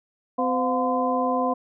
harmonic tone with a mistuned harmonic, 256.1 Hz, C4, 37 cents flat, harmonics 1 / 2 / 3 / 4, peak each -26 / -26 / -26 / -26 dBFS, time 0.38-1.54 s, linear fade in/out 10 ms, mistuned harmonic 3, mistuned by -120 cents, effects none

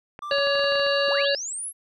clicks, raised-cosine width 0.5 ms, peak -23 dBFS, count 11, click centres 0.191 / 0.321 / 0.384 / 0.471 / 0.554 / 0.594 / 0.642 / 0.722 / 0.755 / 0.796 / 0.865 s
triangle tone with vibrato, 1174.7 Hz, D6, in tune, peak -29 dBFS, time 0.22-1.25 s, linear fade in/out 5 ms, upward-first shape triangle, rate 2.8 Hz, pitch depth 12 cents each way
harmonic tone, 561 Hz, C#5, 21 cents sharp, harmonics 1 / 3 / 5 / 7 / 8, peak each -22 / -27 / -29 / -30 / -31 dBFS, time 0.31-1.35 s, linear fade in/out 2 ms
sine linear sweep, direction up, 36.15 to 11450 Hz, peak -29 dBFS, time 1.07-1.73 s, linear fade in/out 50 ms
effects none

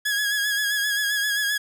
sawtooth tone with vibrato, 1668 Hz, G#6, 7 cents sharp, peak -18 dBFS, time 0.05-1.58 s, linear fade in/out 10 ms, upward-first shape sine, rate 7.6 Hz, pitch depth 41 cents each way, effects none

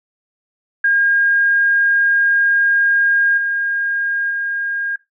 sine tone with level steps, 1619 Hz, G#6, 45 cents flat, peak -11 / -16 / -18 dBFS, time 0.84-4.96 s, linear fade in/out 5 ms, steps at 3.37 / 4.3 s, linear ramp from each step 10 ms, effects noise-tail reverb RT60 0.2 s tail -19 dB re dry

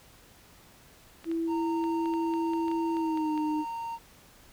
clicks, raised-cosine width 0.3 ms, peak -29 dBFS, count 12, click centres 1.244 / 1.315 / 1.84 / 2.058 / 2.138 / 2.338 / 2.535 / 2.682 / 2.715 / 2.969 / 3.174 / 3.377 s
sine tone with pitch glide, 330.2 to 306.3 Hz, E4 to D#4, +3 to -27 cents, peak -27 dBFS, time 1.25-3.65 s, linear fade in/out 50 ms, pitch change -130 cents, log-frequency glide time 2.95-3.33 s
triangle tone, 922 Hz, A#5, 19 cents flat, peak -31 dBFS, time 1.47-3.99 s, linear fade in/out 50 ms
effects pink hiss -56 dBFS RMS until 4.52 s

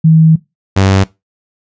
sine / sawtooth tone pair in turn, 160 / 96.5 Hz, D#3 / G2, +49 / -27 cents, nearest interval major sixth, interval 876 cents, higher first, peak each -3 dBFS, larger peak neither, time 0.04-0.36 / 0.76-1.04 s, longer first, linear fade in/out 10 ms, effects noise-tail reverb RT60 0.2 s tail -19 dB re dry + resampled to 16000 Hz

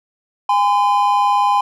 triangle tone pair together, 817 / 1019.7 Hz, G#5 / C6, -29 / -45 cents, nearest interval major third, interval 384 cents, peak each -13 / -13 dBFS, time 0.49-1.61 s, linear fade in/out 5 ms, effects none

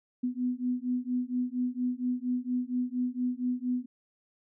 sine beating tone pair, 246.9 / 251.2 Hz, B3 / B3, 0 / +30 cents, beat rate 4.3 Hz, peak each -31 dBFS, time 0.23-3.86 s, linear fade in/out 10 ms, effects none

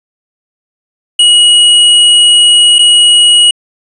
square tone with dropouts, 2905 Hz, F#7, 32 cents flat, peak -3 dBFS, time 1.19-3.51 s, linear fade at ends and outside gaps 5 ms, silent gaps 2.785-2.79 s, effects resampled to 24000 Hz

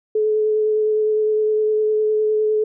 sine tone with vibrato, 429.5 Hz, A4, 42 cents flat, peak -15 dBFS, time 0.15-2.64 s, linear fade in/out 5 ms, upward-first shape sine, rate 9.8 Hz, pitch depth 12 cents each way, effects none

